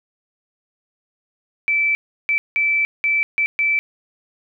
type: tone bursts at uneven times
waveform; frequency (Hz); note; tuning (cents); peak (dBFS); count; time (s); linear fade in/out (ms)
sine; 2321; D7; -21; -15; 6; 1.68-1.95 / 2.29-2.38 / 2.56-2.85 / 3.04-3.23 / 3.38-3.46 / 3.59-3.79; 0
effects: none